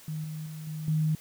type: tone with level steps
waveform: sine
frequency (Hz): 155.56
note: D#3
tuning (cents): 0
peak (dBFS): -31 / -34 / -37 / -33 / -23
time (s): 0.08-1.15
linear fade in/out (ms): 2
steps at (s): 0.24 / 0.46 / 0.67 / 0.88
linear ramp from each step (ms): 2
effects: white hiss -52 dBFS RMS until 1.2 s